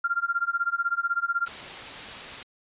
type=tone with tremolo; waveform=sine; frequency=1389 Hz; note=F6; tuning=10 cents flat; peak=-20 dBFS; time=0.04-1.48 s; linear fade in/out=5 ms; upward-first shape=sine; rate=16 Hz; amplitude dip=95%
type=noise; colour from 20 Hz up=white; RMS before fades=-37 dBFS; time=1.46-2.43 s; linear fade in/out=5 ms
effects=resampled to 8000 Hz